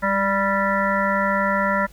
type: harmonic tone with a mistuned harmonic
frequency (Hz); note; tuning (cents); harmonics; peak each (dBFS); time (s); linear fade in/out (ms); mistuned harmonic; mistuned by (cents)
196; G3; 0; 1 / 3 / 5 / 7 / 9 / 10; -25 / -24 / -24 / -24 / -26 / -29; 0.02-1.87; 20; 1; +26
effects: added 50 Hz sine -44 dBFS peak until 1.92 s + pink hiss -52 dBFS RMS until 1.92 s